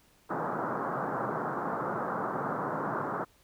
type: band-pass noise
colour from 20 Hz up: white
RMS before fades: -33 dBFS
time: 0.29-3.25 s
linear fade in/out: 20 ms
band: 120 to 1400 Hz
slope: 48 dB/octave
effects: pink hiss -64 dBFS RMS until 3.43 s